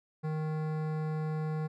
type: tone with hard clipping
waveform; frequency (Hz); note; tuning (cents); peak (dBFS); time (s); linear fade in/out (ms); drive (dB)
sine; 155.56; D#3; 0; -33; 0.23-1.68; 20; 16
effects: none